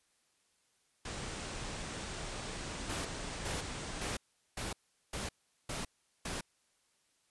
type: low-pass noise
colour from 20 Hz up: pink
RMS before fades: -42 dBFS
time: 1.05-4.17 s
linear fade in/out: 5 ms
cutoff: 9500 Hz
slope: 96 dB/octave
type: noise bursts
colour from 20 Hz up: pink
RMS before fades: -39 dBFS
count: 7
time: 2.89-6.41 s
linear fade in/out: 5 ms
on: 160 ms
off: 400 ms
effects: white hiss -74 dBFS RMS until 7.3 s + resampled to 24000 Hz